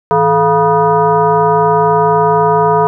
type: tone with frequency modulation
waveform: sine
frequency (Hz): 698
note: F5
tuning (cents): -1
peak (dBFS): -7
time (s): 0.11-2.87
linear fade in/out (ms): 0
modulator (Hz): 268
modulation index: 1.7
effects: none